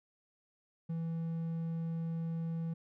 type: tone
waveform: triangle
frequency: 164.81 Hz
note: E3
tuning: in tune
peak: -32 dBFS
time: 0.89-2.74 s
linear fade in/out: 10 ms
effects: none